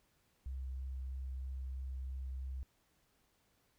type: tone with vibrato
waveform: sine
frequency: 65.41 Hz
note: C2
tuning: in tune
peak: -39 dBFS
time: 0.46-2.63 s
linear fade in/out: 0 ms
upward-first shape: triangle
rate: 3.1 Hz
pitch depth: 12 cents each way
effects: pink hiss -75 dBFS RMS until 3.78 s